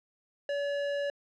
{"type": "tone", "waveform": "square", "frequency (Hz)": 570, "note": "C#5", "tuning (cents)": 48, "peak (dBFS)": -30, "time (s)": [0.49, 1.1], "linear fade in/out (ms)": 2, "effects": ["low-pass 3000 Hz 12 dB/octave"]}